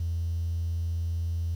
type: tone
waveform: triangle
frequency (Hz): 83.8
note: E2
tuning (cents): +29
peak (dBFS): -23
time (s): 0-1.55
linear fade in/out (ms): 5
effects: tanh soft clip ceiling -24 dBFS + 9-bit